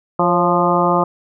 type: harmonic tone with a mistuned harmonic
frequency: 174.61 Hz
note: F3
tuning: in tune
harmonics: 1 / 2 / 3 / 4 / 5 / 6 / 7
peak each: -20 / -20 / -20 / -20 / -20 / -20 / -20 dBFS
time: 0.19-1.04 s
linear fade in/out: 5 ms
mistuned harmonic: 3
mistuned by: +51 cents
effects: none